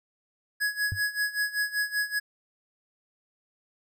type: tone with tremolo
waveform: square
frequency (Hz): 1675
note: G#6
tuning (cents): +14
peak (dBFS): -24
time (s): 0.6-2.2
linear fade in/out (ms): 20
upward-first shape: sine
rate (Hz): 5.2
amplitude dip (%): 85
type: tone with exponential decay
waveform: sine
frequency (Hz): 98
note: G2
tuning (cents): 0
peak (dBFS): -23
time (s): 0.92-1.02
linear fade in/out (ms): 0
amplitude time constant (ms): 21
effects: none